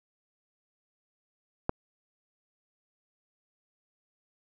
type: click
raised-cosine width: 1 ms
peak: -12 dBFS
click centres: 1.694 s
effects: none